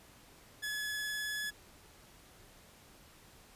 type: tone with vibrato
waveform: sawtooth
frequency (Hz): 1703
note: G#6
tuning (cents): +43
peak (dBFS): -32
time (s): 0.62-1.51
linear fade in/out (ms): 20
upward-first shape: sine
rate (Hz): 19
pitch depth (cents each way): 11
effects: pink hiss -59 dBFS RMS until 3.55 s + resampled to 32000 Hz